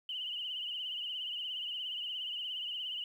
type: tone with vibrato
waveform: sine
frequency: 2960 Hz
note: F#7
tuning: in tune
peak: -36 dBFS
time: 0.09-3.04 s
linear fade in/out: 2 ms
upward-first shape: triangle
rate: 17 Hz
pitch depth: 90 cents each way
effects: 11-bit